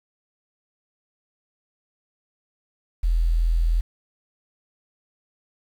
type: tone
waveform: sine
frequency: 41.53 Hz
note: E1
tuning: 14 cents sharp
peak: -17 dBFS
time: 3.03-3.81 s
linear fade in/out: 10 ms
effects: 8-bit